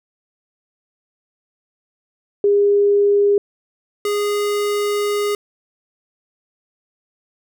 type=tone pair in turn; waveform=sine / square; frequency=406.1 / 412.2 Hz; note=G#4 / G#4; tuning=-39 / -13 cents; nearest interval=unison; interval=26 cents; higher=second; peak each=-11 / -18 dBFS; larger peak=first; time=2.44-3.38 / 4.05-5.35 s; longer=second; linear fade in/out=2 ms; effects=none